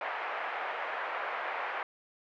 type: band-pass noise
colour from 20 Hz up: pink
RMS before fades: -36 dBFS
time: 0.01-1.83 s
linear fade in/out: 2 ms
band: 600 to 2200 Hz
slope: 24 dB/octave
effects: none